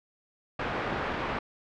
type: low-pass noise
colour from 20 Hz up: white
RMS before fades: -32 dBFS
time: 0.59-1.39 s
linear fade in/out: 5 ms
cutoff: 1400 Hz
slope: 12 dB/octave
effects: low-pass 4000 Hz 12 dB/octave